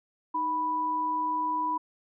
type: tone pair together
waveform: sine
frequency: 311.1 / 986.2 Hz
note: D#4 / B5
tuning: 0 / -3 cents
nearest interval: octave + minor sixth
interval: 1997 cents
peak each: -37 / -26 dBFS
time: 0.34-1.78 s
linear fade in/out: 10 ms
effects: none